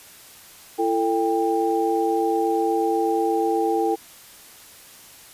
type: tone cluster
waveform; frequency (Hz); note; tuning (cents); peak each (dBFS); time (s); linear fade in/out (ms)
sine; 336.6 / 444.9 / 794; E4 / A4 / G5; +36 / +19 / +22; -23; 0.78-3.96; 20
effects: white hiss -46 dBFS RMS until 5.33 s + resampled to 32000 Hz

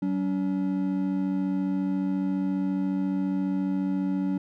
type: tone pair together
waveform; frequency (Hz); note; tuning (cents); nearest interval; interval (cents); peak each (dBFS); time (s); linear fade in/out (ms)
triangle; 189.6 / 284.1; F#3 / C#4; +43 / +43; perfect fifth; 700; -25; 0.02-4.38; 5
effects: none

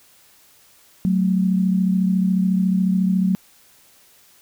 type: tone pair together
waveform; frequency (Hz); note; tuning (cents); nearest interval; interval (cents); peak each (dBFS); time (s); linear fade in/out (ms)
sine; 185.96 / 220; F#3 / A3; +9 / 0; minor third; 291; -16 / -23; 1.05-3.35; 0
effects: white hiss -53 dBFS RMS until 4.41 s

